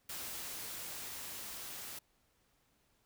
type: noise with level ramp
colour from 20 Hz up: white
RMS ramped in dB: -43 to -46 dBFS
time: 0.09-1.99 s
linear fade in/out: 5 ms
effects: pink hiss -74 dBFS RMS until 3.05 s